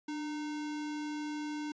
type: tone with sample-and-hold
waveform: sine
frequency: 297.9 Hz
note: D4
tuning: 25 cents sharp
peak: -35 dBFS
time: 0.08-1.72 s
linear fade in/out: 5 ms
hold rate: 1225 Hz
effects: resampled to 16000 Hz